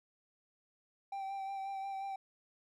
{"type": "tone with vibrato", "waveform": "triangle", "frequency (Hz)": 781, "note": "G5", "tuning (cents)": -7, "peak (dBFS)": -36, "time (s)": [1.12, 2.16], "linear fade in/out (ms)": 5, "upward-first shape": "sine", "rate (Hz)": 5.6, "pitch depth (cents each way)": 21, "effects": []}